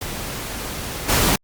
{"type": "noise with level steps", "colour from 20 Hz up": "pink", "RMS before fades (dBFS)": [-29, -17], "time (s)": [0.01, 1.36], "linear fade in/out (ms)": 5, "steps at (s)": 1.08, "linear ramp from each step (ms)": 20, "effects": ["Opus 48 kbps"]}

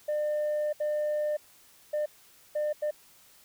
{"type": "tone bursts at uneven times", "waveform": "sine", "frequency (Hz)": 600, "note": "D5", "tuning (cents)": 37, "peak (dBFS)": -24, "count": 5, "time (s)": [[0.08, 0.73], [0.8, 1.37], [1.93, 2.06], [2.55, 2.73], [2.82, 2.91]], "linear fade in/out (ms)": 10, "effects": ["tanh soft clip ceiling -25 dBFS", "white hiss -58 dBFS RMS until 3.44 s"]}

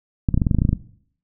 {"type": "clicks", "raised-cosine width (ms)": 5, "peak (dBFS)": -5, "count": 12, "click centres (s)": [0.288, 0.343, 0.376, 0.418, 0.468, 0.512, 0.547, 0.587, 0.619, 0.651, 0.691, 0.73], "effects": ["noise-tail reverb RT60 0.6 s tail -18 dB re dry"]}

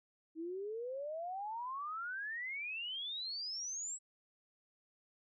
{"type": "exponential sweep", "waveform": "sine", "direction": "up", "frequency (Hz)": [313.6, 7890], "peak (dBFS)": -39, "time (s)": [0.35, 3.99], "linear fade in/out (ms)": 50, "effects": []}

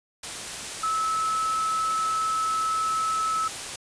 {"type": "tone in noise", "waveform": "sine", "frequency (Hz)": 1300, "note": "E6", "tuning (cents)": -24, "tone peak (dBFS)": -23, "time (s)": [0.83, 3.48], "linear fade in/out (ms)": 5, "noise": "white", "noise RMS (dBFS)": -34, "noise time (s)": [0.23, 3.76], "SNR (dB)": 8, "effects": ["resampled to 22050 Hz"]}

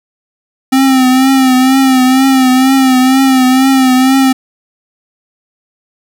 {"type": "tone with vibrato", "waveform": "square", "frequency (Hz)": 261.6, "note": "C4", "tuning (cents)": 0, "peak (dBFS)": -6, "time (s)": [0.72, 4.33], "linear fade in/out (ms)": 10, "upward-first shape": "triangle", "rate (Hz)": 2.1, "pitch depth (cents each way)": 56, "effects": ["8-bit"]}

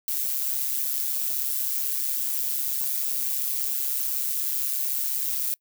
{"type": "noise with amplitude modulation", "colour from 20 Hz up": "violet", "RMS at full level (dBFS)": -24, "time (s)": [0.08, 5.54], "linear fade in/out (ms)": 0, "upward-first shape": "sine", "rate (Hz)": 136, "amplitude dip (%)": 65, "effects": ["noise-tail reverb RT60 0.1 s tail -25 dB re dry"]}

